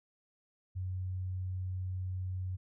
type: tone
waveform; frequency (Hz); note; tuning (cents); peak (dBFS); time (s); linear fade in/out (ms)
sine; 92.5; F#2; 0; -34; 0.75-2.57; 20
effects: none